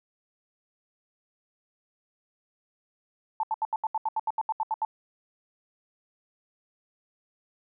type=tone bursts; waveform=sine; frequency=880 Hz; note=A5; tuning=in tune; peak=-24 dBFS; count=14; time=3.4-4.85 s; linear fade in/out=2 ms; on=33 ms; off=76 ms; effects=none